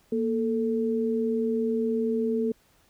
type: tone pair together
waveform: sine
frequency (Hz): 233.9 / 441.5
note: A#3 / A4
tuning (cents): +6 / +6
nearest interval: major seventh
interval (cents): 1100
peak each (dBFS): -26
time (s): 0.12-2.52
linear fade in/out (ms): 5
effects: pink hiss -63 dBFS RMS until 2.89 s